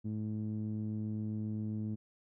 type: tone with low-pass filter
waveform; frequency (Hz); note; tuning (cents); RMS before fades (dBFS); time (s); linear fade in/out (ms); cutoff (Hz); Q
sawtooth; 107.5; A2; -40; -37; 0.04-1.96; 20; 250; 3
effects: none